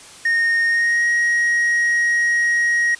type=tone with pitch glide; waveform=triangle; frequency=1847 to 1888 Hz; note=A#6 to A#6; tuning=-16 to +22 cents; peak=-13 dBFS; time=0.25-2.95 s; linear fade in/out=5 ms; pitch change=+38 cents; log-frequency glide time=0.67-1.07 s; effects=white hiss -41 dBFS RMS until 2.99 s + resampled to 22050 Hz